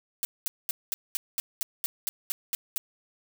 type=noise bursts; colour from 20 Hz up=blue; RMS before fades=-29 dBFS; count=12; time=0.23-2.78 s; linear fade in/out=0 ms; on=20 ms; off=210 ms; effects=none